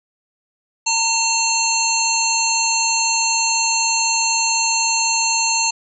harmonic tone with a mistuned harmonic, 906 Hz, A#5, 50 cents flat, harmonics 1 / 3 / 5 / 7 / 8, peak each -22 / -22 / -22 / -22 / -22 dBFS, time 0.86-5.71 s, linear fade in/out 10 ms, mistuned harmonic 5, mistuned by -110 cents, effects none

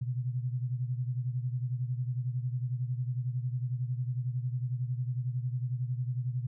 sine beating tone pair, 122.7 / 133.7 Hz, B2 / C3, -11 / +38 cents, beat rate 11 Hz, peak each -31 / -36 dBFS, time 0.01-6.47 s, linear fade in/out 10 ms, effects none

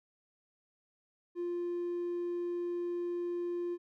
triangle tone, 349.2 Hz, F4, in tune, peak -30 dBFS, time 1.35-3.78 s, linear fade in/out 50 ms, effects tanh soft clip ceiling -28 dBFS

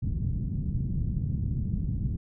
white low-pass noise, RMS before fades -29 dBFS, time 0.02-2.17 s, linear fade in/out 10 ms, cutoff 170 Hz, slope 24 dB/octave, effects none

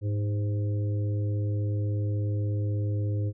harmonic tone with a mistuned harmonic, 103.83 Hz, G#2, in tune, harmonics 1 / 3 / 4 / 5, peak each -25 / -38 / -42 / -42 dBFS, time 0.01-3.33 s, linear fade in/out 50 ms, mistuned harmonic 4, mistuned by -31 cents, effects none

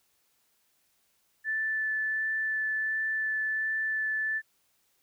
sine tone with vibrato, 1753 Hz, A6, 7 cents flat, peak -27 dBFS, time 1.44-4.42 s, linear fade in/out 50 ms, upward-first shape sine, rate 1.4 Hz, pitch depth 8 cents each way, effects white hiss -71 dBFS RMS until 5.02 s

